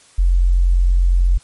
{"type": "tone", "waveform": "sine", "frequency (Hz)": 44.35, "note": "F1", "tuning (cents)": 27, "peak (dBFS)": -10, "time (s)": [0.18, 1.38], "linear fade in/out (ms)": 10, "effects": ["white hiss -49 dBFS RMS until 1.43 s", "MP3 48 kbps"]}